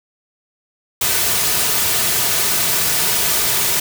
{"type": "noise with comb filter", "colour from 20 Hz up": "white", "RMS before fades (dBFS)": -17, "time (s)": [1.01, 3.8], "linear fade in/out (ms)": 5, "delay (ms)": 3.7, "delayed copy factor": -0.5, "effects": []}